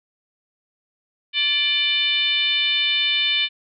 sine tone with frequency modulation, 2979 Hz, F#7, 11 cents sharp, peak -17 dBFS, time 1.33-3.49 s, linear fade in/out 50 ms, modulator 617 Hz, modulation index 1.3, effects none

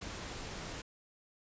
pink noise, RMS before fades -43 dBFS, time 0.01-0.82 s, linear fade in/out 10 ms, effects resampled to 16000 Hz

